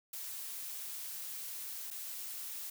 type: noise with dropouts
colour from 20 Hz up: blue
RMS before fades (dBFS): -43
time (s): 0.13-2.7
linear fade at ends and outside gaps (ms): 5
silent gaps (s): 1.905-1.91
effects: none